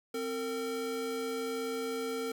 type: tone pair together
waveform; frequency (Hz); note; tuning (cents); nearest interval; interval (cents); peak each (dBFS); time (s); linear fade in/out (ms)
square; 261.6 / 455.6; C4 / A#4; 0 / -40; minor seventh; 960; -40 / -35; 0.14-2.32; 5
effects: none